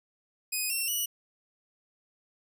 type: tone with pitch steps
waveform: 5% pulse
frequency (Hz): 2500 / 2711 / 2939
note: D#7 / E7 / F#7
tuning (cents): +8 / +48 / -12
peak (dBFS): -20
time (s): 0.52-1.06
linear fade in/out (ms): 10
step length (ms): 180
effects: none